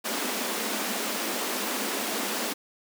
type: high-pass noise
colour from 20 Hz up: pink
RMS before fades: -30 dBFS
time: 0.04-2.54 s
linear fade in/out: 20 ms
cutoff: 200 Hz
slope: 96 dB/octave
effects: none